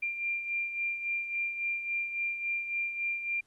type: beating tone pair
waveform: sine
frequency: 2383 / 2386.6 Hz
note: D7 / D7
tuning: +25 / +27 cents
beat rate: 3.6 Hz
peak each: -31 / -39 dBFS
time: 0.02-3.41 s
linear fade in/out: 10 ms
effects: pink hiss -70 dBFS RMS until 3.46 s + Opus 32 kbps